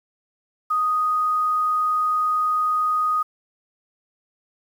sine tone with quantisation, 1244.5 Hz, D#6, in tune, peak -18 dBFS, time 0.7-3.23 s, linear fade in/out 10 ms, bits 8, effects none

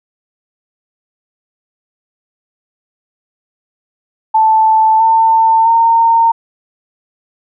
sine tone with pitch steps, 879 / 897.5 / 916.3 Hz, A5 / A5 / A#5, -2 / +34 / -30 cents, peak -6 dBFS, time 4.34-6.32 s, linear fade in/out 10 ms, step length 660 ms, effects none

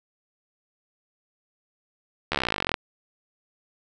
slowing click train, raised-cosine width 0.3 ms, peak -8 dBFS, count 24, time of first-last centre 2.32-2.742 s, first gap 13 ms, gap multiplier 1.03, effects none

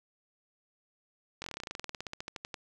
slowing click train, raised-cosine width 0.2 ms, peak -21 dBFS, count 24, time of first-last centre 1.42-2.542 s, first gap 21 ms, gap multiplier 1.07, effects none

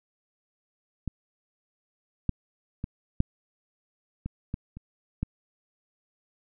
clicks, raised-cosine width 5 ms, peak -18 / -12 / -19 / -9 / -20 / -18 / -28 / -15 dBFS, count 8, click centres 1.077 / 2.293 / 2.841 / 3.204 / 4.26 / 4.541 / 4.77 / 5.23 s, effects none

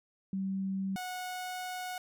sine / sawtooth tone pair in turn, 192.6 / 733.1 Hz, G3 / F#5, -30 / -16 cents, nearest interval octave + major seventh, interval 2314 cents, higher second, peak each -31 / -33 dBFS, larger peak first, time 0.33-0.96 / 0.96-1.98 s, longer second, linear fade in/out 2 ms, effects none

